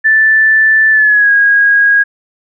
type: tone with pitch glide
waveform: sine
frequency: 1760 to 1642.1 Hz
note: A6 to G#6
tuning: 0 to -20 cents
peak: -5 dBFS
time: 0.04-2.04 s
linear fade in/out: 20 ms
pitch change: -120 cents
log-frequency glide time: 0.91-1.31 s
effects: none